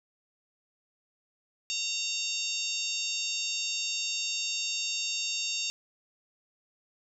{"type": "harmonic tone", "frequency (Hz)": 920, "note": "A#5", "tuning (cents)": -23, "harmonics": [3, 4, 5, 6, 7, 8], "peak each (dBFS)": [-35, -36, -37, -38, -38, -39], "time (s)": [1.7, 5.7], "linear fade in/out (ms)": 0, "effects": []}